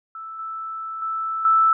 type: tone with level steps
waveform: sine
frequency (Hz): 1318.5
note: E6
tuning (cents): 0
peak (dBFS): -32 / -28 / -23 / -13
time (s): 0.15-1.73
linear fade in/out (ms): 2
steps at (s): 0.39 / 1.02 / 1.45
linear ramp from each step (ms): 2
effects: none